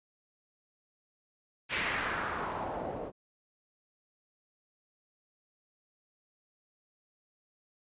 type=noise with low-pass filter sweep; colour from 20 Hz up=white; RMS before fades=-35 dBFS; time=1.69-3.12 s; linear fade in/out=50 ms; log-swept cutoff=2600 to 490 Hz; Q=2.1; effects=resampled to 8000 Hz